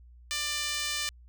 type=tone with high-pass filter; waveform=5% pulse; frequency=594 Hz; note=D5; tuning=20 cents sharp; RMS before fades=-32 dBFS; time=0.31-1.09 s; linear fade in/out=0 ms; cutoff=1600 Hz; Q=0.9; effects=added 60 Hz sine -50 dBFS peak until 1.28 s